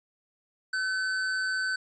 square tone with amplitude modulation, 1521 Hz, F#6, 47 cents sharp, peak -26 dBFS, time 0.73-1.76 s, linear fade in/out 5 ms, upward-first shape sine, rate 184 Hz, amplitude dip 35%, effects resampled to 16000 Hz + 11-bit

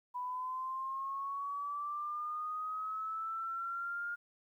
sine linear sweep, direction up, 985 to 1418 Hz, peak -36 dBFS, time 0.14-4.16 s, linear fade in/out 20 ms, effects 12-bit

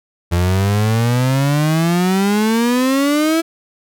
35% pulse exponential sweep, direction up, 85.2 to 332.5 Hz, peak -11 dBFS, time 0.31-3.42 s, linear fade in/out 20 ms, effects none

